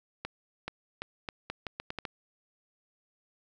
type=accelerating click train; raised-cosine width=0.3 ms; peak=-19 dBFS; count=10; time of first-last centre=0.25-2.052 s; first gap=430 ms; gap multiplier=0.79; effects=none